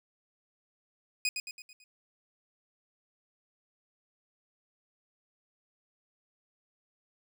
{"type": "tone with echo", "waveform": "20% pulse", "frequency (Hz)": 2491, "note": "D#7", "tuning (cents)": 1, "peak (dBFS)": -22, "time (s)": [1.25, 1.29], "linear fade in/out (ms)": 2, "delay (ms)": 110, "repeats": 5, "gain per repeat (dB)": -6, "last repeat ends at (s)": 1.84, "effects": []}